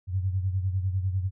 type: beating tone pair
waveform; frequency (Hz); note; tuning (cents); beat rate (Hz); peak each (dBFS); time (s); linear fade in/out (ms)
sine; 92.8 / 102.8; F#2 / G#2; +6 / -17; 10; -25 / -32; 0.07-1.31; 50
effects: none